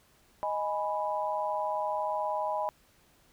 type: chord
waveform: sine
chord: G# minor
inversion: second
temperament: equal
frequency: 622.3 / 830.6 / 987.8 Hz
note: D#5 / G#5 / B5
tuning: 0 / 0 / 0 cents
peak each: -33 dBFS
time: 0.43-2.69 s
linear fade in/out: 0 ms
effects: pink hiss -64 dBFS RMS until 3.32 s